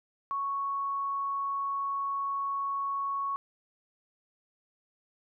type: tone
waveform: sine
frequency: 1108.7 Hz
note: C#6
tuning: in tune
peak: -29 dBFS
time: 0.31-3.36 s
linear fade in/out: 0 ms
effects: none